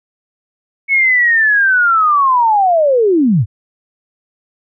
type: linear sweep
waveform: sine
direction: down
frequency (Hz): 2217 to 86.5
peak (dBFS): -8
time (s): 0.88-3.46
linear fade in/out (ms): 50
effects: none